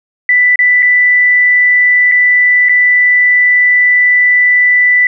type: tone with dropouts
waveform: sine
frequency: 1982 Hz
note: B6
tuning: 6 cents sharp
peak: -5 dBFS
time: 0.29-5.07 s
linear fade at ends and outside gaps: 2 ms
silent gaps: 0.558-0.59 / 0.824-0.827 / 2.116-2.12 / 2.687-2.693 s
effects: none